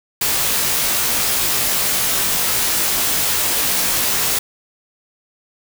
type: noise with comb filter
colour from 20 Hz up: white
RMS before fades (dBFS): -18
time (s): 0.21-4.39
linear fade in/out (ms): 5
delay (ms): 19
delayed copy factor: -0.9
effects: none